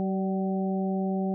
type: harmonic tone with a mistuned harmonic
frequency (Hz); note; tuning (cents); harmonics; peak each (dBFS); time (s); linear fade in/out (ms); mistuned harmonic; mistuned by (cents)
190.6; G3; -48; 1 / 2 / 3 / 4; -26 / -33 / -37 / -36; 0-1.34; 0; 3; +30
effects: none